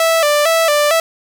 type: tone with vibrato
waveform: sawtooth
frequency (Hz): 622.3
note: D#5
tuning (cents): 0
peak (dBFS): -7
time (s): 0-1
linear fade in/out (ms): 2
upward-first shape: square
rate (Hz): 2.2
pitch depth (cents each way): 92
effects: none